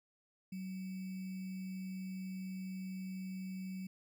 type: tone with sample-and-hold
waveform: sine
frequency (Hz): 187.9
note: F#3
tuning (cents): +27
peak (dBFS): -40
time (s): 0.52-3.87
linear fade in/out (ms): 5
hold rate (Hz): 2450
effects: none